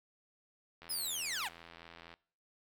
click train, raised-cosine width 0.3 ms, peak -35 dBFS, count 112, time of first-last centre 0.82-2.14 s, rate 84.1 Hz
15% pulse linear sweep, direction down, 5230 to 659.3 Hz, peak -29 dBFS, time 0.89-1.49 s, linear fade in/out 20 ms
effects noise-tail reverb RT60 0.5 s tail -22 dB re dry

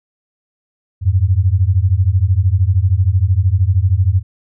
sine beating tone pair, 87.4 / 100.4 Hz, F2 / G2, +2 / +42 cents, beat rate 13 Hz, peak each -13 dBFS, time 1.01-4.23 s, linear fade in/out 50 ms, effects none

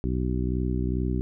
harmonic tone, 62.4 Hz, B1, 19 cents sharp, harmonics 1 / 2 / 3 / 4 / 5 / 6, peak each -27 / -30 / -32 / -33 / -34 / -35 dBFS, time 0.04-1.21 s, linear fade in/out 0 ms, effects none

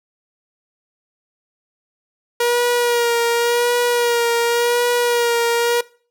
sawtooth tone with vibrato, 476.2 Hz, A#4, 37 cents sharp, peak -11 dBFS, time 2.4-5.81 s, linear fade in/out 5 ms, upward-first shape sine, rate 0.9 Hz, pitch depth 28 cents each way, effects noise-tail reverb RT60 0.4 s tail -21 dB re dry

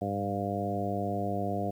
harmonic tone with a mistuned harmonic, 100.3 Hz, G2, 40 cents sharp, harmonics 1 / 2 / 3 / 4 / 5 / 6 / 7, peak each -36 / -35 / -38 / -39 / -39 / -38 / -34 dBFS, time 0.01-1.71 s, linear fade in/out 10 ms, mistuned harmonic 1, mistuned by +37 cents, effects 10-bit

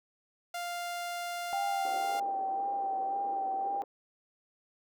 sawtooth tone, 698.5 Hz, F5, in tune, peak -31 dBFS, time 0.54-2.2 s, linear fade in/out 5 ms
sine tone with vibrato, 784 Hz, G5, in tune, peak -30 dBFS, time 1.53-3.82 s, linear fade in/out 0 ms, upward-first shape sine, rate 1.9 Hz, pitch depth 28 cents each way
white band-pass noise, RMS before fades -46 dBFS, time 1.85-3.84 s, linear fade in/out 2 ms, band 330 to 660 Hz, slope 24 dB/octave
effects none

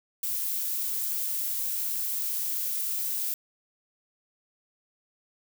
violet noise, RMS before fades -30 dBFS, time 0.23-3.34 s, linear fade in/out 2 ms, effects none

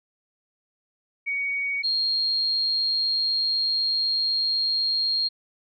sine tone pair in turn, 2244 / 4236 Hz, C#7 / C8, +21 / +21 cents, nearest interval major seventh, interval 1100 cents, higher second, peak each -24 / -21 dBFS, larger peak second, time 1.26-1.83 / 1.83-5.29 s, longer second, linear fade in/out 20 ms, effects none

